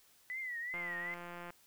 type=tone with vibrato; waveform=sine; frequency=1975.5 Hz; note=B6; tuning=in tune; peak=-38 dBFS; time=0.3-1.14 s; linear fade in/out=0 ms; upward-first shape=triangle; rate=2.6 Hz; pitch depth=130 cents each way
type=click train; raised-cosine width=0.5 ms; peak=-32 dBFS; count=134; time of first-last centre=0.74-1.504 s; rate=174 Hz
effects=white hiss -66 dBFS RMS until 1.66 s